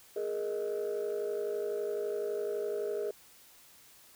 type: chord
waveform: sine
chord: Ab suspended second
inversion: none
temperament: just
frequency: 415.3 / 467.2 / 623 Hz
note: Ab4 / Bb4 / Eb5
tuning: 0 / +4 / +2 cents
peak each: -32 / -36 / -38 dBFS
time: 0.16-3.11 s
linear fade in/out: 5 ms
effects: tanh soft clip ceiling -27 dBFS + white hiss -58 dBFS RMS until 4.15 s